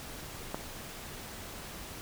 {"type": "click", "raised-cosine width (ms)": 1, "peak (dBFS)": -19, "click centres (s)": 0.545, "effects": ["pink hiss -44 dBFS RMS until 2.01 s"]}